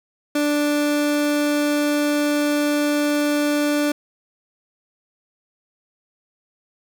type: tone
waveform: 30% pulse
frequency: 293.7 Hz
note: D4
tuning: in tune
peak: -15 dBFS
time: 0.35-3.92 s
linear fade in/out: 5 ms
effects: none